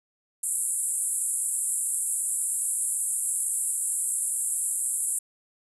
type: band-pass noise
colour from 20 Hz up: white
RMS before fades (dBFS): -28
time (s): 0.43-5.19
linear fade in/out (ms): 5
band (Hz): 7700 to 11000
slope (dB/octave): 96
effects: none